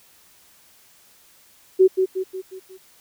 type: tone with echo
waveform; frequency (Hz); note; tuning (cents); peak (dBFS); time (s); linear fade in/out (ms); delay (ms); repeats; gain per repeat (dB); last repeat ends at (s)
sine; 376.2; F#4; +29; -9; 1.79-1.88; 20; 180; 5; -6; 2.78
effects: white hiss -54 dBFS RMS until 3 s